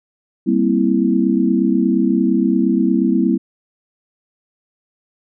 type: chord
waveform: sine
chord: C dominant seventh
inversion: second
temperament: equal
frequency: 196 / 233.1 / 261.6 / 329.6 Hz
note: G3 / Bb3 / C4 / E4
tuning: 0 / 0 / 0 / 0 cents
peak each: -18 dBFS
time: 0.46-3.38 s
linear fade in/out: 20 ms
effects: none